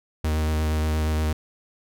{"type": "tone with vibrato", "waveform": "45% pulse", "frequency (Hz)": 77.7, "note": "D#2", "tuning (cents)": -2, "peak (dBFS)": -21, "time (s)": [0.24, 1.33], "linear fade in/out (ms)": 5, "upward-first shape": "sine", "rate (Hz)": 8.5, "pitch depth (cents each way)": 17, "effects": []}